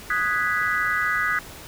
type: chord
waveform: sine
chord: G# minor seventh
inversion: second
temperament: equal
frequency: 1244.5 / 1480 / 1661.2 / 1975.5 Hz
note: D#6 / F#6 / G#6 / B6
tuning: 0 / 0 / 0 / 0 cents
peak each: -26 dBFS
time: 0.1-1.39 s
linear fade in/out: 2 ms
effects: pink hiss -41 dBFS RMS until 1.67 s